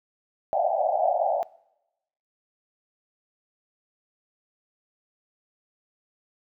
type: band-pass noise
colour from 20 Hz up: pink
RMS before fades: -24 dBFS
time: 0.53-1.43 s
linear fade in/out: 0 ms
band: 590 to 800 Hz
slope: 96 dB/octave
effects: noise-tail reverb RT60 0.9 s tail -23 dB re dry